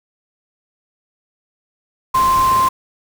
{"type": "tone in noise", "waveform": "sine", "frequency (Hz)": 1046.5, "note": "C6", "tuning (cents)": 0, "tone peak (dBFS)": -11, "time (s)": [2.14, 2.69], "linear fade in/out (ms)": 10, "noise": "pink", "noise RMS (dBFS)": -26, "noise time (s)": [2.14, 2.69], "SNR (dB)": 12, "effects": []}